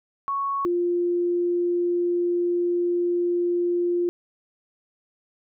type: tone pair in turn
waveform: sine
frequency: 1108.7 / 349.9 Hz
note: C#6 / F4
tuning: 0 / +3 cents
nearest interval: octave + minor sixth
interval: 1997 cents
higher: first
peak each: -23 / -20 dBFS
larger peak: second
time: 0.28-0.65 / 0.65-4.09 s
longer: second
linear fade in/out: 0 ms
effects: none